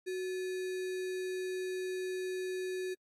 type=tone with sample-and-hold; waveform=sine; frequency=370 Hz; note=F#4; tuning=in tune; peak=-34 dBFS; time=0.06-2.95 s; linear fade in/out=20 ms; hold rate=2100 Hz; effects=low-pass 11000 Hz 12 dB/octave + AAC 64 kbps